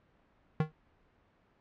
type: tone with exponential decay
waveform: square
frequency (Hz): 155.56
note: D#3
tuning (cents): 0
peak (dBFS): -23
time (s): 0.6-0.72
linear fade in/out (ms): 2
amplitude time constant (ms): 24
effects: pink hiss -68 dBFS RMS until 1.6 s + low-pass 2000 Hz 12 dB/octave